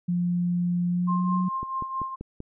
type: tone with pitch glide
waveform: sine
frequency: 175.8 to 183.16 Hz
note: F3 to F#3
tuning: +12 to -17 cents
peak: -22 dBFS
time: 0.08-1.49 s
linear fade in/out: 10 ms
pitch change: +71 cents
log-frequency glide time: 0.89-1.37 s
type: tone with tremolo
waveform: sine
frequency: 1058 Hz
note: C6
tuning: 19 cents sharp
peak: -25 dBFS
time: 1.07-2.16 s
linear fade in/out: 20 ms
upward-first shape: triangle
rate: 4.6 Hz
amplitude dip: 65%
type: click train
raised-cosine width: 3 ms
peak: -23 dBFS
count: 5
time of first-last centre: 1.63-2.404 s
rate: 5.17 Hz
effects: none